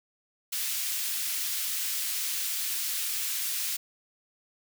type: high-pass noise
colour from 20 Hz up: white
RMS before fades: -31 dBFS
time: 0.52-3.77 s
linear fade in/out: 10 ms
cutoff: 2200 Hz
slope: 12 dB/octave
effects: none